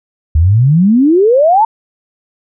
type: exponential sweep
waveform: sine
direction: up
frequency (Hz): 73.4 to 921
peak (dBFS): -5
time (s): 0.35-1.65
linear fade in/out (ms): 5
effects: none